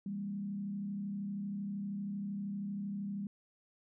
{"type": "tone with frequency modulation", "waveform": "sine", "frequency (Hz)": 200, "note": "G3", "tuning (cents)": 35, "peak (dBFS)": -36, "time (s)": [0.06, 3.27], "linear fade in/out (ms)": 2, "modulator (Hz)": 32.8, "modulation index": 0.55, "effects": []}